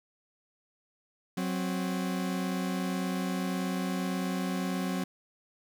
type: tone pair together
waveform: 40% pulse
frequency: 184.8 / 263.1 Hz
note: F#3 / C4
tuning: -2 / +10 cents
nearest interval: tritone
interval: 612 cents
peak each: -30 / -34 dBFS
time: 1.37-5.04 s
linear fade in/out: 5 ms
effects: none